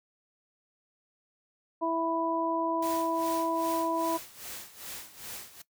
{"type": "harmonic tone", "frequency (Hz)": 329.6, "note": "E4", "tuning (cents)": 0, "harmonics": [1, 2, 3], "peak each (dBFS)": [-31, -31, -31], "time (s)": [1.81, 4.18], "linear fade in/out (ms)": 20}
{"type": "noise with tremolo", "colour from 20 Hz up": "white", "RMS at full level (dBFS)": -40, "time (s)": [2.82, 5.62], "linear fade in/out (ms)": 5, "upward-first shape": "sine", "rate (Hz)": 2.5, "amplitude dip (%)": 80}
{"effects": ["noise-tail reverb RT60 0.1 s tail -18 dB re dry"]}